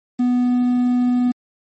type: tone with quantisation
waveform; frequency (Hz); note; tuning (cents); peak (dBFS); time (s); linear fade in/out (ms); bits
triangle; 246.9; B3; 0; -12; 0.19-1.32; 10; 7
effects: MP3 32 kbps